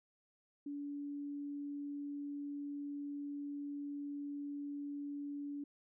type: tone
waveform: sine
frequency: 286.8 Hz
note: D4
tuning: 41 cents flat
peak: -40 dBFS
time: 0.66-5.64 s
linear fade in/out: 5 ms
effects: none

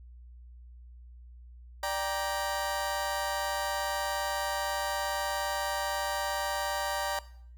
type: chord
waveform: 30% pulse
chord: G minor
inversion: second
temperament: just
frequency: 588 / 784 / 940.8 Hz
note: D5 / G5 / Bb5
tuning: +2 / 0 / +16 cents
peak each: -32 dBFS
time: 1.83-7.19 s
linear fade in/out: 2 ms
effects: noise-tail reverb RT60 0.6 s tail -18 dB re dry + added 60 Hz sine -47 dBFS peak until 7.57 s

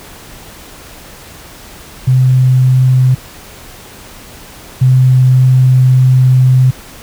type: tone pair in turn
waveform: sine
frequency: 128.7 / 128.7 Hz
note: C3 / C3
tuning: -28 / -28 cents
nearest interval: unison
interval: 0 cents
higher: neither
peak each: -5 / -4 dBFS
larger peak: second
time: 2.07-3.15 / 4.81-6.71 s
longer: second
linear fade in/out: 10 ms
effects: pink hiss -34 dBFS RMS until 7.02 s

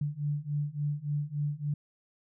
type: beating tone pair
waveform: sine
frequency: 144.8 / 148.3 Hz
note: D3 / D3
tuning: -24 / +17 cents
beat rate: 3.5 Hz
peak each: -33 / -32 dBFS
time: 0.01-1.74 s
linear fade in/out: 5 ms
effects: none

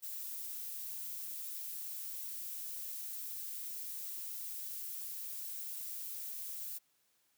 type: noise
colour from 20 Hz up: violet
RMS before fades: -43 dBFS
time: 0.02-6.79 s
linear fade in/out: 20 ms
effects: white hiss -75 dBFS RMS until 7.37 s + high-pass 60 Hz 12 dB/octave

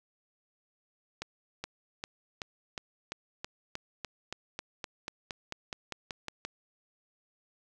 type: accelerating click train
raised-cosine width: 0.2 ms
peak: -19 dBFS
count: 20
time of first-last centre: 1.22-6.45 s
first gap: 420 ms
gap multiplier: 0.95
effects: none

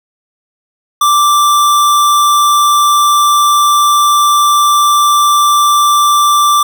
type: tone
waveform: square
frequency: 1174.7 Hz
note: D6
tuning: in tune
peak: -7 dBFS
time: 1.01-6.63 s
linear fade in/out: 5 ms
effects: none

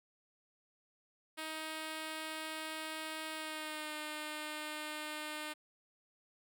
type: tone with pitch glide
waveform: 5% pulse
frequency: 314.8 to 304.4 Hz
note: D#4 to D#4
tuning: +20 to -38 cents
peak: -29 dBFS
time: 1.37-5.54 s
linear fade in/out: 20 ms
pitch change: -58 cents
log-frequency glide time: 3.32-3.94 s
effects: none

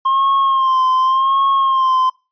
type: tone with vibrato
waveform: triangle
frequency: 1062 Hz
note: C6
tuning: 25 cents sharp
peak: -10 dBFS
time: 0.05-2.1 s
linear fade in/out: 10 ms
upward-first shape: sine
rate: 0.88 Hz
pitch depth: 48 cents each way
effects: noise-tail reverb RT60 0.3 s tail -23 dB re dry + resampled to 11025 Hz

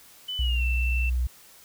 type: tone with pitch glide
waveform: sine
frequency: 3000 to 2673 Hz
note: F#7 to E7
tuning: +23 to +23 cents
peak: -29 dBFS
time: 0.28-1.1 s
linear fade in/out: 10 ms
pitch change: -200 cents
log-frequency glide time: 0.39-0.65 s
type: tone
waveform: sine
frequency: 61.74 Hz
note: B1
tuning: in tune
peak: -22 dBFS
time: 0.39-1.27 s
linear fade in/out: 5 ms
effects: white hiss -52 dBFS RMS until 1.64 s

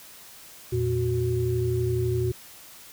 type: tone cluster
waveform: sine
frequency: 85.1 / 117.1 / 368.3 Hz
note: F2 / A#2 / F#4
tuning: -44 / +8 / -8 cents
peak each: -31 / -25 / -26 dBFS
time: 0.72-2.32 s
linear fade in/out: 10 ms
effects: white hiss -47 dBFS RMS until 2.92 s

